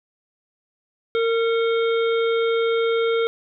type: harmonic tone with a mistuned harmonic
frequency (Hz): 458.4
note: A#4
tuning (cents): -29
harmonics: 1 / 3 / 5 / 7 / 8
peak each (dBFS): -18 / -28 / -32 / -35 / -36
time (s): 1.15-3.27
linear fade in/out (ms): 0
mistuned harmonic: 5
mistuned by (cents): -67
effects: none